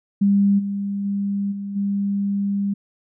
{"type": "tone with level steps", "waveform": "sine", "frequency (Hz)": 200, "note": "G3", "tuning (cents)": 35, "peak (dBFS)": [-13, -22, -20, -26, -19], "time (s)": [0.21, 2.74], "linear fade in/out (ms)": 10, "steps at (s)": [0.58, 1.04, 1.51, 1.75], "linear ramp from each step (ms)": 20, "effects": []}